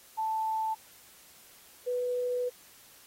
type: tone pair in turn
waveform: sine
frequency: 880 / 493.9 Hz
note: A5 / B4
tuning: 0 / 0 cents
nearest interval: minor seventh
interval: 1000 cents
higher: first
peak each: -28 dBFS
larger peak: neither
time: 0.17-0.75 / 1.86-2.5 s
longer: second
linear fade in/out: 20 ms
effects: white hiss -56 dBFS RMS until 3.06 s + AAC 48 kbps